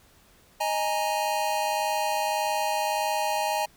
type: chord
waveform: square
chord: D# suspended fourth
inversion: none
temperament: equal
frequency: 622.3 / 830.6 / 932.3 Hz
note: D#5 / G#5 / A#5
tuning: 0 / 0 / 0 cents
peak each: -31 / -28 / -31 dBFS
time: 0.6-3.66 s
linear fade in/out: 10 ms
effects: pink hiss -58 dBFS RMS until 3.76 s